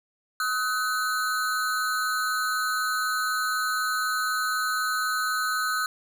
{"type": "ring-modulated tone", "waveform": "square", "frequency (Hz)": 1386, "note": "F6", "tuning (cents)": -14, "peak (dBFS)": -22, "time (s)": [0.4, 5.86], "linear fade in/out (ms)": 2, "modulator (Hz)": 114, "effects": []}